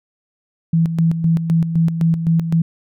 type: tone with tremolo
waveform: sine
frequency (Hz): 164.81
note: E3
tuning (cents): 0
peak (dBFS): -11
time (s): 0.73-2.62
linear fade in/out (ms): 5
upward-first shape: square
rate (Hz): 3.9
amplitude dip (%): 60
effects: none